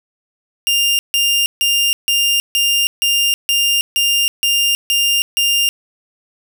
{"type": "tone bursts", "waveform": "sawtooth", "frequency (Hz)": 2800, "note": "F7", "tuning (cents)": 4, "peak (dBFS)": -9, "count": 11, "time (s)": [0.67, 5.69], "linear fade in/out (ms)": 0, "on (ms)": 320, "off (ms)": 150, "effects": []}